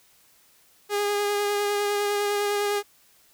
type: tone with vibrato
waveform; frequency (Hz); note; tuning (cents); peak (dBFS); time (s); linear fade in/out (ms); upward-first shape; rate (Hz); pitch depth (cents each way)
sawtooth; 410; G#4; -22; -19; 0.89-2.83; 50; sine; 9.9; 15
effects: white hiss -59 dBFS RMS until 3.33 s